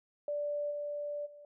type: tone with level steps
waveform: sine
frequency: 585 Hz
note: D5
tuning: 7 cents flat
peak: -32 / -35 / -50 dBFS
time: 0.28-1.45 s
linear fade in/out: 2 ms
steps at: 0.7 / 1.25 s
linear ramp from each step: 20 ms
effects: none